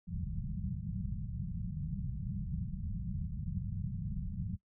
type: low-pass noise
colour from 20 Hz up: white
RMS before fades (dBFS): -38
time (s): 0.07-4.57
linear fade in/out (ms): 20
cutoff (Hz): 200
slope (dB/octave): 96
effects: noise-tail reverb RT60 0.1 s tail -21 dB re dry